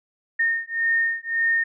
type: beating tone pair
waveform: sine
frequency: 1832 / 1833.8 Hz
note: A#6 / A#6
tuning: -31 / -29 cents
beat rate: 1.8 Hz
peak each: -23 dBFS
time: 0.39-1.64 s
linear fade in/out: 10 ms
effects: none